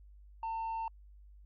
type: tone with tanh clipping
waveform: sine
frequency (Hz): 900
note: A5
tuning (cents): +39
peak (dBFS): -35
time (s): 0.43-0.88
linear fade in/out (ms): 2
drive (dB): 2
effects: added 50 Hz sine -53 dBFS peak until 1.45 s + Opus 48 kbps